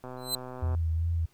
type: click train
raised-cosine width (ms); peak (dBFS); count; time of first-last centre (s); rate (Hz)
1; -27; 91; 0.04-0.749; 127
type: tone with exponential growth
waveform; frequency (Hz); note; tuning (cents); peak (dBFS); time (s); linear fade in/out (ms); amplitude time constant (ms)
sawtooth; 4051; B7; +43; -21; 0.17-0.35; 2; 38
type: tone with vibrato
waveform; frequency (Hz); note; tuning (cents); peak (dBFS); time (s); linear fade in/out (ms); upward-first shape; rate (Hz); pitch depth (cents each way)
sine; 82.5; E2; +2; -25; 0.62-1.26; 10; sine; 2.6; 38
effects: pink hiss -66 dBFS RMS until 1.33 s